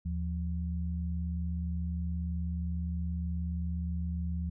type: tone pair together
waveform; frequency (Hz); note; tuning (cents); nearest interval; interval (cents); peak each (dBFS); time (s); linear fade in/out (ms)
sine; 77.78 / 174.61; D#2 / F3; 0 / 0; octave + major second; 1400; -32 / -36; 0.05-4.5; 10
effects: none